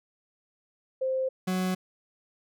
sine / 40% pulse tone pair in turn, 523.3 / 185.01 Hz, C5 / F#3, 0 / 0 cents, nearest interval octave + tritone, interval 1800 cents, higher first, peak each -25 dBFS, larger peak neither, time 1.01-1.29 / 1.47-1.75 s, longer neither, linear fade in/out 10 ms, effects none

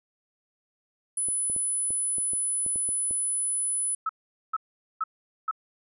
sine tone, 10000 Hz, D#9, 8 cents sharp, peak -25 dBFS, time 1.17-3.95 s, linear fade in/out 5 ms
clicks, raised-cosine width 2 ms, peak -29 dBFS, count 10, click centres 1.286 / 1.499 / 1.563 / 1.906 / 2.183 / 2.334 / 2.663 / 2.759 / 2.89 / 3.11 s
sine tone bursts, 1300 Hz, E6, 24 cents flat, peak -24 dBFS, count 4, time 4.06-5.512 s, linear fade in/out 5 ms, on 33 ms, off 440 ms
effects none

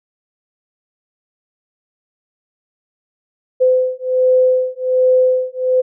sine beating tone pair, 510 / 511.3 Hz, C5 / C5, -44 / -40 cents, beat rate 1.3 Hz, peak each -14 dBFS, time 3.6-5.82 s, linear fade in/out 20 ms, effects none

